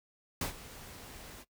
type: noise with ADSR envelope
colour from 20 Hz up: pink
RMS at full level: -33 dBFS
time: 0.41-1.45 s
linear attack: 3 ms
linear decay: 110 ms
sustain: -16 dB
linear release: 44 ms
effects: noise-tail reverb RT60 0.1 s tail -20 dB re dry